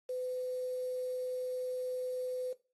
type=tone with quantisation; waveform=sine; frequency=505 Hz; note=B4; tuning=39 cents sharp; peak=-34 dBFS; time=0.09-2.53 s; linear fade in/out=5 ms; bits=9; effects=noise-tail reverb RT60 0.3 s tail -17 dB re dry + AAC 32 kbps